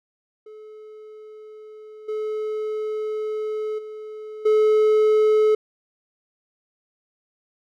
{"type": "tone with level steps", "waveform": "triangle", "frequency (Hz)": 430, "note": "A4", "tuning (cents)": -40, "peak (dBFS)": [-37, -22, -31, -12], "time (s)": [0.46, 5.55], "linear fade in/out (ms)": 5, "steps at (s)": [2.08, 3.78, 4.45], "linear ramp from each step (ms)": 10, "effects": []}